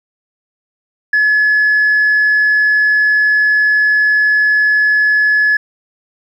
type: tone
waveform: sine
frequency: 1706 Hz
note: G#6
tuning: 46 cents sharp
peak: -7 dBFS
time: 1.13-5.57 s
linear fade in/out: 5 ms
effects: tanh soft clip ceiling -6 dBFS + 8-bit